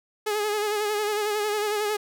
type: tone with vibrato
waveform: sawtooth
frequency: 419.9 Hz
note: G#4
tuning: 19 cents sharp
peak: -20 dBFS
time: 0.26-1.97 s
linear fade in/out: 10 ms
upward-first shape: sine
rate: 11 Hz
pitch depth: 44 cents each way
effects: none